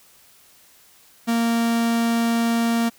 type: tone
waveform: 45% pulse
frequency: 231.7 Hz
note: A#3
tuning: 10 cents flat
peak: -18 dBFS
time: 1.27-2.9 s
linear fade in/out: 20 ms
effects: white hiss -53 dBFS RMS until 2.98 s